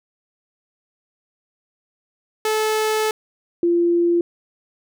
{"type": "tone pair in turn", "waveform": ["sawtooth", "sine"], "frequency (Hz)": [433.6, 344.1], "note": ["A4", "F4"], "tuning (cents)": [-25, -26], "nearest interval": "major third", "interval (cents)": 401, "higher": "first", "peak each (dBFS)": -14, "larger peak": "neither", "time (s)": [[2.45, 3.11], [3.63, 4.21]], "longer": "first", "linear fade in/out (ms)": 2, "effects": []}